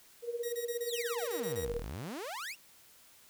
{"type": "tone with tremolo", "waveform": "sine", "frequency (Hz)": 473.8, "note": "A#4", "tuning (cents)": 28, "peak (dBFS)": -31, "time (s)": [0.22, 1.83], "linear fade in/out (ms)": 50, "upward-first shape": "sine", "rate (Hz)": 17, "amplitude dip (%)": 75}
{"type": "tone bursts", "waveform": "5% pulse", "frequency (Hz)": 1900, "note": "A#6", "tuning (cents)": 33, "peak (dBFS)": -31, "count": 10, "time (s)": [0.43, 1.651], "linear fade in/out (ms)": 5, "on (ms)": 96, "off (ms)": 29}
{"type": "exponential two-way sweep", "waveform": "sawtooth", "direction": "down then up", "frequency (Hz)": [5050, 33.47, 2981], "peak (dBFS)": -35, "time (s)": [0.86, 2.56], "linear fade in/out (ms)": 50, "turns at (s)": 1.78}
{"effects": ["white hiss -60 dBFS RMS until 3.29 s"]}